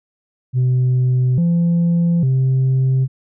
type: tone with pitch steps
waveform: sine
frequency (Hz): 127 / 170.7 / 131.4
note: B2 / F3 / C3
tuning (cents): +49 / -39 / +8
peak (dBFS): -10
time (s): 0.53-3.08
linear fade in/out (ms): 50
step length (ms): 850
effects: tanh soft clip ceiling -11 dBFS